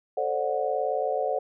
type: chord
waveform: sine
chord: D dominant seventh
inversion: second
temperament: just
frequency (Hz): 440.5 / 528.6 / 587.3 / 734.2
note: A4 / C5 / D5 / F#5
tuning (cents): +2 / +18 / 0 / -14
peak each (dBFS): -31 / -29 / -30 / -29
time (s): 0.17-1.39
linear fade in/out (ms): 5
effects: none